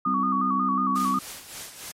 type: tone with vibrato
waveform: sine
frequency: 1174.7 Hz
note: D6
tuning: in tune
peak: -22 dBFS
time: 0.05-1.19 s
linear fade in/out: 5 ms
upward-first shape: square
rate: 5.5 Hz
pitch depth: 72 cents each way
type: harmonic tone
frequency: 64.7 Hz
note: C2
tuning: 19 cents flat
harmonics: 3 / 4 / 5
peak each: -29 / -28 / -39 dBFS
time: 0.06-1.19 s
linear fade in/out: 5 ms
type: noise with tremolo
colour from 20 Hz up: white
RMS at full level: -36 dBFS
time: 0.95-1.92 s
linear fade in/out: 10 ms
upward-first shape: sine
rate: 3.5 Hz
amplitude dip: 60%
effects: low-pass 12000 Hz 12 dB/octave + MP3 64 kbps